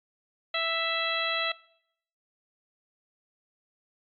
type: harmonic tone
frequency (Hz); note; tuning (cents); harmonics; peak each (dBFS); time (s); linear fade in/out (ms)
660; E5; +2; 1 / 2 / 3 / 4 / 5 / 6; -33 / -33 / -33 / -33 / -33 / -33; 0.54-1.52; 5
effects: noise-tail reverb RT60 0.7 s tail -21 dB re dry + MP3 48 kbps